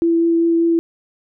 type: tone with vibrato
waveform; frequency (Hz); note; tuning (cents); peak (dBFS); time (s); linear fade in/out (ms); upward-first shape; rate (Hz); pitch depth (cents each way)
sine; 334.3; E4; +24; -12; 0.02-0.79; 0; triangle; 5.1; 10
effects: none